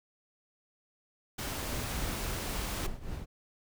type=noise; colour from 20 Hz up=pink; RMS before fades=-37 dBFS; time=1.38-2.87 s; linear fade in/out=10 ms
type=noise with tremolo; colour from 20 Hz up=brown; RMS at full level=-35 dBFS; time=1.68-3.26 s; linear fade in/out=20 ms; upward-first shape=triangle; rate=3.6 Hz; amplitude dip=80%
effects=none